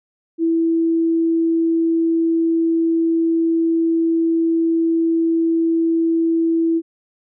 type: tone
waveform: sine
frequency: 329.6 Hz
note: E4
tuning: in tune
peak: -14 dBFS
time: 0.38-6.82 s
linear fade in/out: 50 ms
effects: none